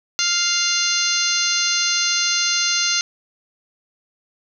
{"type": "harmonic tone", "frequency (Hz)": 698.5, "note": "F5", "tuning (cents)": 0, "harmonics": [2, 3, 4, 5, 6, 7, 8, 9], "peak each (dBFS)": [-26, -28, -25, -28, -23, -26, -28, -23], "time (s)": [0.19, 3.01], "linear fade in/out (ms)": 0, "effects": []}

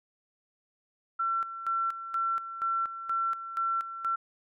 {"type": "tone with tremolo", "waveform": "sine", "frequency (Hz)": 1350, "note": "E6", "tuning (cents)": 41, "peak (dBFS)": -26, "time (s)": [1.19, 4.16], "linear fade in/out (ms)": 10, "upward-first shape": "square", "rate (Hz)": 2.1, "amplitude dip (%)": 70, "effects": []}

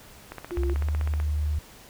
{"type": "click train", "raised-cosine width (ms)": 0.5, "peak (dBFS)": -21, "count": 15, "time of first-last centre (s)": [0.32, 1.201], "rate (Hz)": 15.9}
{"type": "tone", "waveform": "sine", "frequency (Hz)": 349.2, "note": "F4", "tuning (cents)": 0, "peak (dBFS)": -29, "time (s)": [0.51, 0.74], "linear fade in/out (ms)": 10}
{"type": "tone with pitch glide", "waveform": "sine", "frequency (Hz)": [67, 75.2], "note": ["C2", "D2"], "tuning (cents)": [42, 42], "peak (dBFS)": -23, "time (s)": [0.57, 1.59], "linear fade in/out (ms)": 5, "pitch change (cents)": 200, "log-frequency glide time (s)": [0.68, 0.84]}
{"effects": ["pink hiss -49 dBFS RMS until 1.89 s"]}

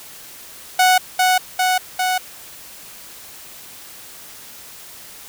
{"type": "tone with echo", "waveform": "sawtooth", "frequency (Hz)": 739, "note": "F#5", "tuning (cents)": -2, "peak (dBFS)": -7, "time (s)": [0.79, 0.98], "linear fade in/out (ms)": 5, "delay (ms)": 400, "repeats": 3, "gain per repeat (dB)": -2, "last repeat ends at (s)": 2.18, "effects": ["white hiss -39 dBFS RMS until 5.28 s"]}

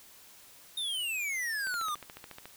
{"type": "exponential sweep", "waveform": "square", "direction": "down", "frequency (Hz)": [3716, 1174.7], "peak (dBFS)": -32, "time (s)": [0.77, 1.95], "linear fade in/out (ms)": 5}
{"type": "click train", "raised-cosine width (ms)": 0.3, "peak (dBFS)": -28, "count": 12, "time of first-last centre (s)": [1.67, 2.456], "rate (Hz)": 14}
{"effects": ["white hiss -55 dBFS RMS until 2.56 s"]}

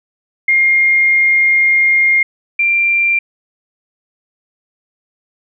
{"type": "tone pair in turn", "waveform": "sine", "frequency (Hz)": [2125, 2371], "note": ["C7", "D7"], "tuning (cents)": [26, 16], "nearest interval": "major second", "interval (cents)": 190, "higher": "second", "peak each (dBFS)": [-8, -10], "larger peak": "first", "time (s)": [[0.48, 2.23], [2.59, 3.19]], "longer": "first", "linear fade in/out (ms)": 5, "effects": []}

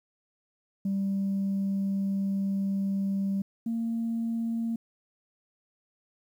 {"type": "tone pair in turn", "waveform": "sine", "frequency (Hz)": [196, 229.2], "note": ["G3", "A#3"], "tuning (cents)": [0, -29], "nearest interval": "minor third", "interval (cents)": 271, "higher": "second", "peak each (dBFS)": [-24, -26], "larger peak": "first", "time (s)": [[0.85, 3.42], [3.66, 4.76]], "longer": "first", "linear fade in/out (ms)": 5, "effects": ["tanh soft clip ceiling -23 dBFS", "10-bit"]}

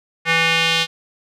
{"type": "tone with band-pass filter sweep", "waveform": "square", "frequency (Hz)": 164.81, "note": "E3", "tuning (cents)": 0, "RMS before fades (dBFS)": -17, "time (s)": [0.25, 0.87], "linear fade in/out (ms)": 50, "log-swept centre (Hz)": [2100, 3400], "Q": 2.3, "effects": []}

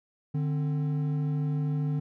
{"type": "tone pair together", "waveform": "triangle", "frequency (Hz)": [148.9, 263.8], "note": ["D3", "C4"], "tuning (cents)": [24, 14], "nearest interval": "minor seventh", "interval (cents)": 990, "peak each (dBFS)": [-24, -34], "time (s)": [0.34, 2], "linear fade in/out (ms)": 10, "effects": []}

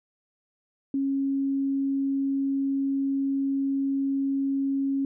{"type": "tone", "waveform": "sine", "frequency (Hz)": 273.8, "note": "C#4", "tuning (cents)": -21, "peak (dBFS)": -23, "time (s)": [0.94, 5.05], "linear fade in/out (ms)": 2, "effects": []}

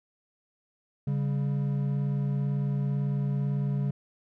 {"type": "tone pair together", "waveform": "triangle", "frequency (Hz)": [140, 197.99], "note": ["C#3", "G3"], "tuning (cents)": [18, 18], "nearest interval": "tritone", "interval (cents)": 600, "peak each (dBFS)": [-24, -31], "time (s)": [1.07, 3.91], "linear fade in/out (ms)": 5, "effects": []}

